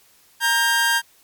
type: tone pair together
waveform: sawtooth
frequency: 932.3 / 1596.2 Hz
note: A#5 / G6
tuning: 0 / +31 cents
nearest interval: major sixth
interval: 931 cents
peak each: -18 / -14 dBFS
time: 0.4-1.02 s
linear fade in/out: 50 ms
effects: white hiss -55 dBFS RMS until 1.23 s + MP3 96 kbps